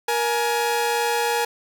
sawtooth tone pair together, 471.4 / 840 Hz, A#4 / G#5, +19 / +19 cents, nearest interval minor seventh, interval 1000 cents, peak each -19 dBFS, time 0.08-1.45 s, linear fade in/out 5 ms, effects none

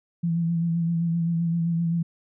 sine tone with vibrato, 167.9 Hz, E3, 32 cents sharp, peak -21 dBFS, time 0.23-2.03 s, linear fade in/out 10 ms, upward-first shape sine, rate 7.7 Hz, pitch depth 31 cents each way, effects none

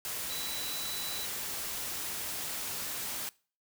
sine tone in noise, 3951 Hz, B7, in tune, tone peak -39 dBFS, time 0.3-1.25 s, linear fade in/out 0 ms, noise white, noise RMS -37 dBFS, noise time 0.05-3.29 s, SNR -5 dB, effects noise-tail reverb RT60 0.4 s tail -23 dB re dry

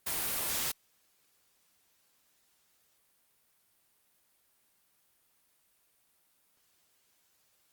white noise, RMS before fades -33 dBFS, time 0.06-0.72 s, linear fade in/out 10 ms, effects white hiss -71 dBFS RMS until 7.72 s + Opus 32 kbps

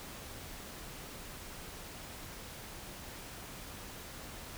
silence, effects pink hiss -47 dBFS RMS until 4.57 s

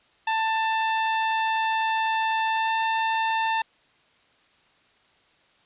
sawtooth tone with pitch glide, 888 to 893.7 Hz, A5 to A5, +16 to +27 cents, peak -18 dBFS, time 0.27-3.62 s, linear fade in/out 5 ms, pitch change +11 cents, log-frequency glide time 2.49-2.75 s, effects white hiss -61 dBFS RMS until 5.65 s + resampled to 8000 Hz

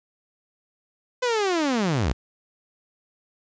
sawtooth linear sweep, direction down, 511 to 48 Hz, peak -17 dBFS, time 1.22-2.13 s, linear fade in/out 10 ms, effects resampled to 16000 Hz + 9-bit

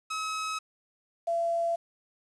sawtooth / sine tone pair in turn, 1281 / 676.7 Hz, E6 / E5, -50 / +45 cents, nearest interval major seventh, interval 1105 cents, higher first, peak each -27 / -25 dBFS, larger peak second, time 0.1-0.59 / 1.27-1.76 s, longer neither, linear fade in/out 10 ms, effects resampled to 22050 Hz + 9-bit

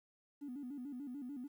triangle tone with vibrato, 266.6 Hz, C4, 33 cents sharp, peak -39 dBFS, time 0.41-1.48 s, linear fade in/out 20 ms, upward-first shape square, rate 6.8 Hz, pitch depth 130 cents each way, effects tanh soft clip ceiling -40 dBFS + 12-bit

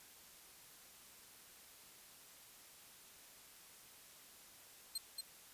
25% pulse tone with echo, 4198 Hz, C8, 5 cents sharp, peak -34 dBFS, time 4.95-4.98 s, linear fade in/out 5 ms, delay 230 ms, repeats 1, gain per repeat -3 dB, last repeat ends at 5.21 s, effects white hiss -60 dBFS RMS until 5.53 s + resampled to 32000 Hz

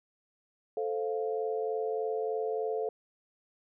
sine chord, F major, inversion first, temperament equal, 440 / 523.3 / 698.5 Hz, A4 / C5 / F5, 0 / 0 / 0 cents, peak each -31 / -37 / -37 dBFS, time 0.77-2.89 s, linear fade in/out 2 ms, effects none

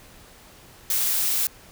blue noise, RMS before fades -23 dBFS, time 0.9-1.47 s, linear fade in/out 2 ms, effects pink hiss -49 dBFS RMS until 1.71 s

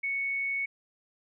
sine tone, 2217 Hz, C#7, in tune, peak -28 dBFS, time 0.03-0.66 s, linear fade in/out 10 ms, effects none

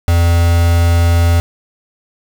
triangle tone with quantisation, 85.3 Hz, F2, 40 cents flat, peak -6 dBFS, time 0.08-1.4 s, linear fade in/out 0 ms, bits 3, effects none

